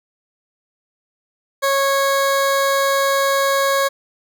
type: tone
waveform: 20% pulse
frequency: 550 Hz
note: C#5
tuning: 14 cents flat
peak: -10 dBFS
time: 1.62-3.89 s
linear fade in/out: 20 ms
effects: none

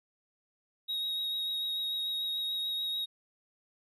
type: tone with vibrato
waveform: triangle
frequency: 3782 Hz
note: A#7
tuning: 24 cents sharp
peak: -30 dBFS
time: 0.88-3.06 s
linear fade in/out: 20 ms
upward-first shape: triangle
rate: 6.8 Hz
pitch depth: 17 cents each way
effects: none

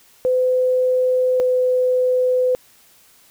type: tone pair in turn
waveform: sine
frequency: 508 / 505.3 Hz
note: B4 / B4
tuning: +49 / +40 cents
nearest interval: unison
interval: 9 cents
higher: first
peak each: -14 dBFS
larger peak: neither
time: 0.25-1.4 / 1.4-2.55 s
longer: neither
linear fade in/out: 0 ms
effects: white hiss -52 dBFS RMS until 3.3 s

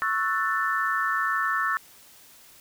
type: chord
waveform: sine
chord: F# minor seventh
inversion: second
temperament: equal with one note detuned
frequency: 1108.7 / 1318.5 / 1480 / 1771.2 Hz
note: C#6 / E6 / F#6 / A6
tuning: 0 / 0 / 0 / +11 cents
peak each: -29 / -27 / -32 / -27 dBFS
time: 0.02-1.77 s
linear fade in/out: 0 ms
effects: white hiss -52 dBFS RMS until 2.6 s

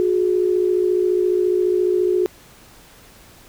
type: tone pair together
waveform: sine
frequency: 362.9 / 417.4 Hz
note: F#4 / G#4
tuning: -34 / +9 cents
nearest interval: major second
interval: 243 cents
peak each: -16 / -21 dBFS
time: 0-2.26 s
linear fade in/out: 0 ms
effects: pink hiss -47 dBFS RMS until 3.48 s

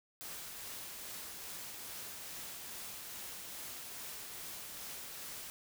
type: noise with tremolo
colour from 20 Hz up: white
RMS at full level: -45 dBFS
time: 0.21-5.5 s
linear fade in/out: 0 ms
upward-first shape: triangle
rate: 2.4 Hz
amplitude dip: 25%
effects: none

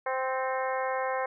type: harmonic tone with a mistuned harmonic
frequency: 261 Hz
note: C4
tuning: 4 cents flat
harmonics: 2 / 3 / 4 / 5 / 6 / 7 / 8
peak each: -31 / -33 / -34 / -41 / -40 / -39 / -42 dBFS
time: 0.06-1.26 s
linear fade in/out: 5 ms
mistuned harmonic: 8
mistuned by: +54 cents
effects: none

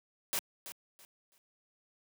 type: noise with echo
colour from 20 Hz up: white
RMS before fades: -33 dBFS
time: 0.33-0.39 s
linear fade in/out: 0 ms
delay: 330 ms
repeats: 3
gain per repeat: -12 dB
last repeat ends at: 1.38 s
effects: high-pass 150 Hz 12 dB/octave

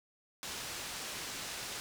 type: low-pass noise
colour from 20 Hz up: white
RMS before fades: -42 dBFS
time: 0.43-1.8 s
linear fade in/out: 0 ms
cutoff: 6900 Hz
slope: 12 dB/octave
effects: none

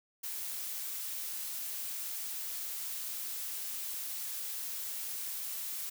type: noise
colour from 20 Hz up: blue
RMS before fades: -39 dBFS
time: 0.23-5.9 s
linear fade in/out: 10 ms
effects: none

